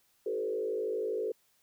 sine tone with frequency modulation, 440 Hz, A4, in tune, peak -30 dBFS, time 0.26-1.32 s, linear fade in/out 5 ms, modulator 52.4 Hz, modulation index 1.2, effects white hiss -70 dBFS RMS until 1.62 s

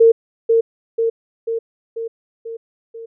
sine tone with echo, 456.3 Hz, A#4, 37 cents flat, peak -6 dBFS, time 0-0.12 s, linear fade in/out 10 ms, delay 490 ms, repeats 6, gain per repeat -4 dB, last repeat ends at 3.06 s, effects none

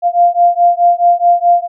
sine beating tone pair, 695 / 699.7 Hz, F5 / F5, -9 / +3 cents, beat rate 4.7 Hz, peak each -10 dBFS, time 0.02-1.68 s, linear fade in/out 50 ms, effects none

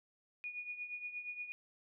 sine tone with tremolo, 2454 Hz, D#7, 25 cents flat, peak -38 dBFS, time 0.44-1.52 s, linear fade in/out 0 ms, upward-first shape triangle, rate 8.5 Hz, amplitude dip 75%, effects none

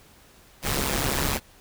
pink noise with amplitude modulation, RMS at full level -22 dBFS, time 0.62-1.4 s, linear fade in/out 50 ms, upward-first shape sine, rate 138 Hz, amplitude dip 80%, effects pink hiss -54 dBFS RMS until 1.6 s

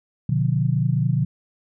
sine chord, B diminished, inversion none, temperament just, 123.47 / 148.16 / 177.8 Hz, B2 / D3 / F3, 0 / +16 / +31 cents, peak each -21 / -21 / -25 dBFS, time 0.29-1.25 s, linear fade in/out 5 ms, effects none

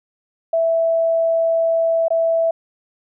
sine tone with dropouts, 659.3 Hz, E5, in tune, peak -14 dBFS, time 0.53-2.51 s, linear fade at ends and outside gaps 5 ms, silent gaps 2.083-2.104 s, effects none

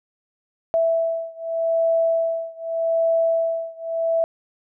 sine beating tone pair, 659.3 / 660.13 Hz, E5 / E5, 0 / +2 cents, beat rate 0.83 Hz, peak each -21 / -22 dBFS, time 0.74-4.24 s, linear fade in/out 0 ms, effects none

